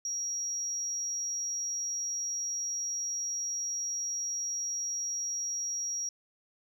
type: tone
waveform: sine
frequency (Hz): 5670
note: F8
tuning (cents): +25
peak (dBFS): -30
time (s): 0.05-6.09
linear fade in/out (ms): 2
effects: tanh soft clip ceiling -28 dBFS

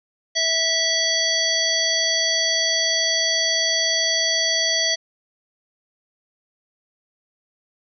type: harmonic tone with a mistuned harmonic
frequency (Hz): 653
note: E5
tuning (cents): -17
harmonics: 1 / 3 / 5 / 7 / 9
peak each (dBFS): -28 / -25 / -24 / -22 / -25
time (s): 0.35-4.96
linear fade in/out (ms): 20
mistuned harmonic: 5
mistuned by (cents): +31
effects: none

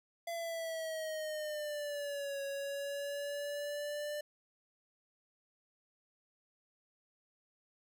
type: exponential two-way sweep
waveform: square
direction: down then up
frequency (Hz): 680 to 554.4 to 594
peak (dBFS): -38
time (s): 0.27-4.21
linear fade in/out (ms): 5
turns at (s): 2.42
effects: none

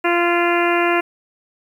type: harmonic tone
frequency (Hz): 345.8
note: F4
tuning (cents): -17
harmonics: 1 / 2 / 3 / 4 / 5 / 6 / 7 / 8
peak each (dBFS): -18 / -21 / -23 / -24 / -25 / -26 / -26 / -27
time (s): 0.04-1.01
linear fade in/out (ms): 10
effects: 8-bit

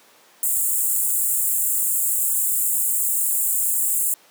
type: high-pass noise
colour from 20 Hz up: pink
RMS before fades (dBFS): -21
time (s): 0.43-4.14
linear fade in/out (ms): 2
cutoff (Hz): 7300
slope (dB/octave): 96
effects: pink hiss -52 dBFS RMS until 4.3 s + high-pass 400 Hz 12 dB/octave

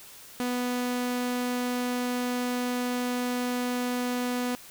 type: tone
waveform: sawtooth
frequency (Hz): 246.9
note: B3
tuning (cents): 0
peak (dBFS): -23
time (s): 0.4-4.55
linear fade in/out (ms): 0
effects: white hiss -48 dBFS RMS until 4.7 s

